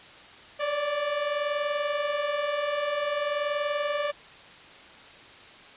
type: tone pair together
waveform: sawtooth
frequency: 567.5 / 588 Hz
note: C#5 / D5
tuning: +41 / +2 cents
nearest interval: minor second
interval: 61 cents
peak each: -29 / -23 dBFS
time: 0.59-4.12 s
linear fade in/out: 20 ms
effects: white hiss -48 dBFS RMS until 5.76 s + resampled to 8000 Hz